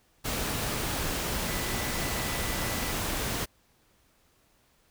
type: tone in noise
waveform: sine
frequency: 1987 Hz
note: B6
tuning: 10 cents sharp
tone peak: -41 dBFS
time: 1.47-2.93 s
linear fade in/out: 20 ms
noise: pink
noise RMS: -31 dBFS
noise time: 0.24-3.46 s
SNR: -13 dB
effects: pink hiss -66 dBFS RMS until 4.9 s